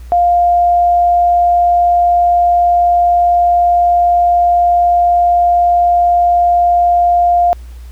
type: tone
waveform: sine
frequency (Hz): 701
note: F5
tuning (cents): +6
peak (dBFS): -7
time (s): 0.12-7.53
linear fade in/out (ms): 0
effects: added 60 Hz sine -28 dBFS peak until 7.91 s + pink hiss -47 dBFS RMS until 7.91 s